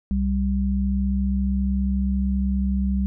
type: tone pair together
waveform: sine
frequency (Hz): 65.41 / 196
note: C2 / G3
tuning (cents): 0 / 0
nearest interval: octave + perfect fifth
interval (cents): 1900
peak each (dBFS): -22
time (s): 0.11-3.06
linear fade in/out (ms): 0
effects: none